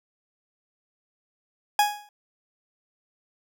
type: tone with exponential decay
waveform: 40% pulse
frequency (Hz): 830.6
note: G#5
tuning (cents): 0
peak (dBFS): -14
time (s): 1.79-2.09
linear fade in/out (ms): 2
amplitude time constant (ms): 64
effects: none